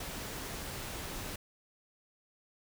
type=noise; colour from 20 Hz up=pink; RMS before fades=-41 dBFS; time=0-1.36 s; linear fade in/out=5 ms; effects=none